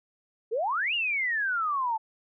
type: exponential two-way sweep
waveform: sine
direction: up then down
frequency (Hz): 415.3 to 2900 to 863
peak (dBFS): -25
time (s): 0.51-1.98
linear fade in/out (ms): 20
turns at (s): 0.94
effects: none